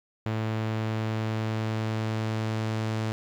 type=tone with low-pass filter sweep; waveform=sawtooth; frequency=110 Hz; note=A2; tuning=in tune; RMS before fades=-29 dBFS; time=0.26-3.12 s; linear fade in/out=0 ms; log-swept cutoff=3400 to 6100 Hz; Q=0.75; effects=10-bit